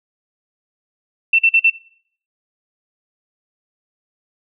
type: tone bursts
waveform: sine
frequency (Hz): 2686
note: E7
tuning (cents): +32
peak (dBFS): -9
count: 4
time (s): 1.33-1.7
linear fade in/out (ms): 5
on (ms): 58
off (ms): 46
effects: noise-tail reverb RT60 0.6 s tail -22 dB re dry